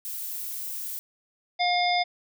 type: noise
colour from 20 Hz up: violet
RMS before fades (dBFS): -34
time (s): 0.05-0.99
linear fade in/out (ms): 0
type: harmonic tone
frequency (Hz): 712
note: F5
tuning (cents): +33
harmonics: 1 / 3 / 5 / 7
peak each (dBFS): -23 / -28 / -30 / -31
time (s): 1.59-2.04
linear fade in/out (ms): 20
effects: none